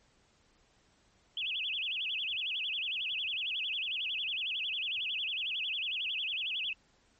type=tone with vibrato; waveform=sine; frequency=2943 Hz; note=F#7; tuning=10 cents flat; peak=-32 dBFS; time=1.37-6.73 s; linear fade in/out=2 ms; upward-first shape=sine; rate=11 Hz; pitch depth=280 cents each way; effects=pink hiss -68 dBFS RMS until 7.19 s + MP3 32 kbps